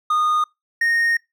triangle tone pair in turn, 1229 / 1853.2 Hz, D#6 / A#6, -22 / -11 cents, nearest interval perfect fifth, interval 711 cents, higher second, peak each -14 dBFS, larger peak neither, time 0.1-0.44 / 0.81-1.17 s, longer second, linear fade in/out 5 ms, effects noise-tail reverb RT60 0.2 s tail -24 dB re dry

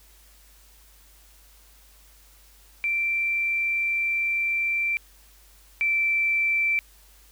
sine tone pair in turn, 2349 / 2336 Hz, D7 / D7, 0 / -10 cents, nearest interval unison, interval 10 cents, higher first, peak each -22 / -20 dBFS, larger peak second, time 2.84-4.97 / 5.81-6.79 s, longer first, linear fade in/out 0 ms, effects added 50 Hz sine -54 dBFS peak until 7.31 s + white hiss -56 dBFS RMS until 7.31 s

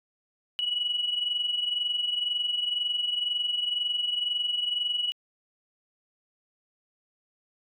sine tone pair together, 2928 / 2950 Hz, F#7 / F#7, -19 / -6 cents, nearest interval unison, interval 13 cents, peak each -26 / -32 dBFS, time 0.59-5.12 s, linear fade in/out 0 ms, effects tanh soft clip ceiling -18 dBFS

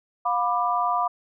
sine chord, B diminished, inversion second, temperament just, 711.2 / 987.8 / 1185.3 Hz, F5 / B5 / D6, +31 / 0 / +16 cents, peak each -25 dBFS, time 0.25-1.08 s, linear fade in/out 10 ms, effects none

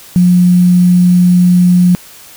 sine tone with quantisation, 178.6 Hz, F3, 39 cents sharp, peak -4 dBFS, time 0.16-1.95 s, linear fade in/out 0 ms, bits 5, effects white hiss -36 dBFS RMS until 2.36 s

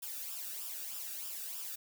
blue noise with flanger, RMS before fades -42 dBFS, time 0.02-1.76 s, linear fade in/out 10 ms, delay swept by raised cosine 0.47 to 0.98 ms, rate 3.2 Hz, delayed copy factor -0.65, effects none

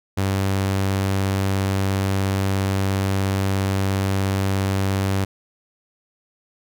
sawtooth tone, 97 Hz, G2, 18 cents flat, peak -15 dBFS, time 0.17-5.25 s, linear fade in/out 10 ms, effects none

